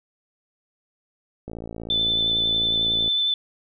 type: click train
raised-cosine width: 2 ms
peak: -21 dBFS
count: 91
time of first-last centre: 1.48-3.079 s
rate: 56.3 Hz
type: tone with vibrato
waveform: sine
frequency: 3520 Hz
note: A7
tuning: in tune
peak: -19 dBFS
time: 1.9-3.34 s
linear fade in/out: 2 ms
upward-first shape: sine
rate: 11 Hz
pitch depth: 14 cents each way
effects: none